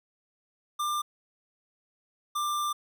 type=tone pair in turn; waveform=square; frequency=1193 / 1186.7 Hz; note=D6 / D6; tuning=+27 / +18 cents; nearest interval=unison; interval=9 cents; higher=first; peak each=-28 dBFS; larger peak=neither; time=0.79-1.02 / 2.35-2.73 s; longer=second; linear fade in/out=10 ms; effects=none